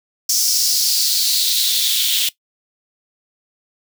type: noise with high-pass filter sweep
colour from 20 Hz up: white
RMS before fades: -17 dBFS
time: 0.29-2.29 s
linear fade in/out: 5 ms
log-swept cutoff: 5600 to 3200 Hz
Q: 4.4
effects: noise-tail reverb RT60 0.1 s tail -17 dB re dry